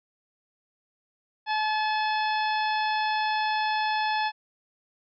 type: harmonic tone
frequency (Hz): 860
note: A5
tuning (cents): -40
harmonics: 1 / 2 / 3 / 4 / 5 / 6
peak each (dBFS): -25 / -31 / -35 / -37 / -39 / -41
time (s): 1.46-4.32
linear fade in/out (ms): 50
effects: none